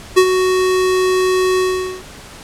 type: tone with ADSR envelope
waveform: square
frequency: 371.2 Hz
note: F#4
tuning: 6 cents sharp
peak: -5 dBFS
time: 0.16-2.03 s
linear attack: 19 ms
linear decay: 67 ms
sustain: -8 dB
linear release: 440 ms
effects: pink hiss -36 dBFS RMS until 2.43 s + low-pass 10000 Hz 12 dB/octave